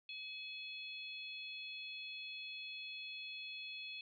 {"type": "harmonic tone", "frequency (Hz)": 850, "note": "G#5", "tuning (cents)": 40, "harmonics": [3, 4, 5], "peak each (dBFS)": [-47, -50, -53], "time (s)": [0.09, 4.01], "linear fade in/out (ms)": 2, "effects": []}